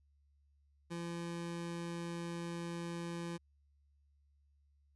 25% pulse tone, 170.4 Hz, F3, 42 cents flat, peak -36 dBFS, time 0.9-3.38 s, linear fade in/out 20 ms, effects added 71 Hz sine -68 dBFS peak until 4.95 s + resampled to 24000 Hz

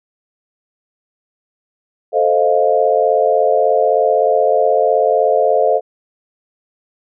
sine chord, F dominant seventh, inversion first, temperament equal, 440 / 523.3 / 622.3 / 698.5 Hz, A4 / C5 / Eb5 / F5, 0 / 0 / 0 / 0 cents, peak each -16 dBFS, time 2.12-5.81 s, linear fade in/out 50 ms, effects none

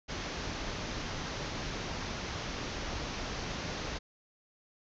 pink low-pass noise, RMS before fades -38 dBFS, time 0.08-3.99 s, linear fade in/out 20 ms, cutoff 6500 Hz, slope 96 dB/octave, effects none

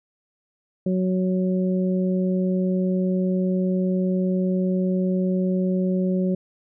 harmonic tone, 185 Hz, F#3, in tune, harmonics 1 / 2 / 3, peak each -20 / -27 / -30 dBFS, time 0.86-6.35 s, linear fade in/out 5 ms, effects none

